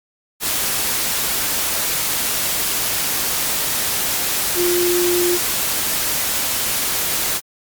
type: tone in noise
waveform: sine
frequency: 352.7 Hz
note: F4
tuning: 17 cents sharp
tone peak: -16 dBFS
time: 4.55-5.39 s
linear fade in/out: 50 ms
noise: white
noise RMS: -20 dBFS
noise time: 0.4-7.41 s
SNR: +1 dB
effects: Opus 48 kbps